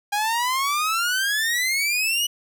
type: exponential sweep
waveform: sawtooth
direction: up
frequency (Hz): 810 to 2960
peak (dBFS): -17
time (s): 0.12-2.27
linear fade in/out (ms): 10
effects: none